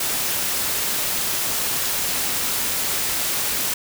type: noise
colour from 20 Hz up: white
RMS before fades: -23 dBFS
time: 0-3.74 s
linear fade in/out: 5 ms
effects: none